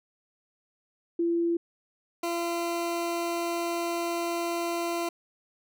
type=tone pair in turn; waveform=sine / 20% pulse; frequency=339.3 / 341.2 Hz; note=F4 / F4; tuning=-50 / -40 cents; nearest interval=unison; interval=10 cents; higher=second; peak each=-23 / -23 dBFS; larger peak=neither; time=1.19-1.57 / 2.23-5.09 s; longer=second; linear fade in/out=5 ms; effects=none